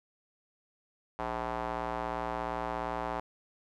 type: tone with band-pass filter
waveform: square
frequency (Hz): 58.6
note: A#1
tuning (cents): +10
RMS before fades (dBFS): -35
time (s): 1.19-3.2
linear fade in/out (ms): 0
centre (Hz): 880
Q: 2
effects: none